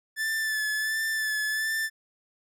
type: tone with vibrato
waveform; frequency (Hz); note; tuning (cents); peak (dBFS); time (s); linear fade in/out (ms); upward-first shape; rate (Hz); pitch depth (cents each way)
45% pulse; 1748; A6; -12; -26; 0.16-1.9; 50; sine; 1.4; 29
effects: none